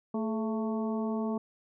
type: harmonic tone with a mistuned harmonic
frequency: 222.2 Hz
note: A3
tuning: 17 cents sharp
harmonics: 1 / 2 / 3 / 4 / 5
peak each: -30 / -36 / -40 / -42 / -44 dBFS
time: 0.14-1.38 s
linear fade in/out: 5 ms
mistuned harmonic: 2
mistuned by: -62 cents
effects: none